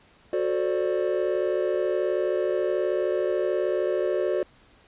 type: chord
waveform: triangle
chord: D dominant seventh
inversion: first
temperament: just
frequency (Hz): 367.1 / 440.5 / 528.6 / 587.3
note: F#4 / A4 / C5 / D5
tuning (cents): -14 / +2 / +18 / 0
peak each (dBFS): -24 / -28 / -28 / -26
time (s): 0.33-4.43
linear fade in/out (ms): 2
effects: pink hiss -57 dBFS RMS until 4.87 s + resampled to 8000 Hz